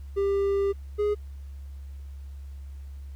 triangle tone pair in turn, 396.8 / 415.3 Hz, G4 / G#4, +21 / 0 cents, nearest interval minor second, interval 79 cents, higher second, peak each -20 dBFS, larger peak neither, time 0.16-0.73 / 0.98-1.15 s, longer first, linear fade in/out 20 ms, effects added 69 Hz sine -37 dBFS peak until 3.15 s + pink hiss -63 dBFS RMS until 3.15 s

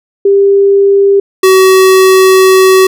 sine / square tone pair in turn, 397.1 / 377.9 Hz, G4 / F#4, +22 / +37 cents, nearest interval minor second, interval 85 cents, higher first, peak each -3 dBFS, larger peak neither, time 0.25-1.2 / 1.43-2.87 s, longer second, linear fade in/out 5 ms, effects none

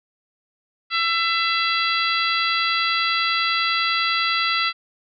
harmonic tone, 670 Hz, E5, 28 cents sharp, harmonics 2 / 3 / 4 / 5 / 6 / 7, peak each -23 / -25 / -26 / -27 / -28 / -28 dBFS, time 0.9-4.73 s, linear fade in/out 50 ms, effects none

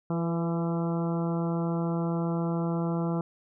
harmonic tone with a mistuned harmonic, 168.3 Hz, E3, 36 cents sharp, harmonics 1 / 2 / 3 / 4 / 5 / 6 / 7 / 8, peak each -27 / -33 / -37 / -39 / -41 / -43 / -44 / -45 dBFS, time 0.1-3.21 s, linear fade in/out 2 ms, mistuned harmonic 3, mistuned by -24 cents, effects none

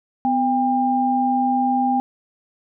sine tone pair together, 251.9 / 799.7 Hz, B3 / G5, +34 / +34 cents, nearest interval octave + minor sixth, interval 2000 cents, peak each -20 / -18 dBFS, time 0.25-2 s, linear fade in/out 0 ms, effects none

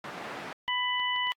white band-pass noise, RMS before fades -40 dBFS, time 0.04-0.53 s, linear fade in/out 2 ms, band 180 to 1500 Hz, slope 12 dB/octave
clicks, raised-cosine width 0.3 ms, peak -31 dBFS, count 4, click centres 0.679 / 0.998 / 1.162 / 1.271 s
harmonic tone, 994 Hz, B5, 11 cents sharp, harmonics 1 / 2 / 3, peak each -31 / -31 / -31 dBFS, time 0.68-1.32 s, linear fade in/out 0 ms
effects AAC 64 kbps

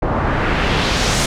pink noise with low-pass filter sweep, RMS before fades -17 dBFS, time 0.02-1.26 s, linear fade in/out 5 ms, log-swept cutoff 870 to 8300 Hz, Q 1.2, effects none

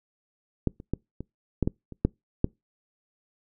clicks, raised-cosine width 3 ms, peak -10 / -29 / -13 / -22 / -10 / -11 / -27 / -7 / -7 dBFS, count 9, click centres 0.673 / 0.801 / 0.936 / 1.206 / 1.627 / 1.675 / 1.923 / 2.05 / 2.444 s, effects noise-tail reverb RT60 0.2 s tail -26 dB re dry

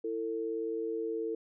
sine tone pair together, 331.3 / 450 Hz, E4 / A4, +9 / +39 cents, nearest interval perfect fourth, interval 530 cents, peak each -37 / -33 dBFS, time 0.04-1.35 s, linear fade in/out 5 ms, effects none

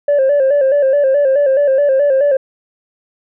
sine tone with vibrato, 554.4 Hz, C#5, in tune, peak -7 dBFS, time 0.08-2.37 s, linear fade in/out 5 ms, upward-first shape square, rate 4.7 Hz, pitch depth 71 cents each way, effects tanh soft clip ceiling -7 dBFS

